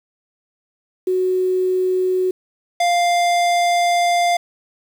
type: tone pair in turn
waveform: sine / square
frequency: 369.9 / 698.3 Hz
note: F#4 / F5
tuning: 0 / 0 cents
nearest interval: major seventh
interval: 1100 cents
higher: second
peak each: -15 dBFS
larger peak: neither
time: 1.07-2.31 / 2.8-4.37 s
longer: second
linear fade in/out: 5 ms
effects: low-pass 9000 Hz 12 dB/octave + 7-bit